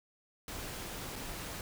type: noise with dropouts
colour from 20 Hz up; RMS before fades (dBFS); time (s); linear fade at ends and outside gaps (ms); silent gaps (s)
pink; -42; 0.48-1.61; 1; 1.157-1.161
effects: none